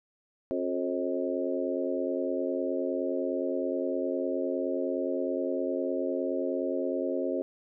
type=harmonic tone with a mistuned harmonic; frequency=89.7 Hz; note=F2; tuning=47 cents sharp; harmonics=3 / 4 / 5 / 6 / 7; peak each=-33 / -33 / -36 / -33 / -36 dBFS; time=0.51-7.42 s; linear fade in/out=0 ms; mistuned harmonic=5; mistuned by=-50 cents; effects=none